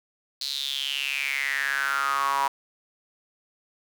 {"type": "tone with high-pass filter sweep", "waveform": "sawtooth", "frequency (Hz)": 138.59, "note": "C#3", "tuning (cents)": 0, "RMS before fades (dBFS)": -27, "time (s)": [0.41, 2.48], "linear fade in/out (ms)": 5, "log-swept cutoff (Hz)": [4300, 940], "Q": 8.2, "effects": []}